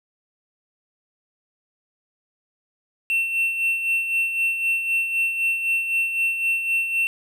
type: tone with tremolo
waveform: triangle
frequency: 2700 Hz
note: E7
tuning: 41 cents sharp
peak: -16 dBFS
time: 3.1-7.07 s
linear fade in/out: 0 ms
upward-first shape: sine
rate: 3.9 Hz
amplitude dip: 55%
effects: none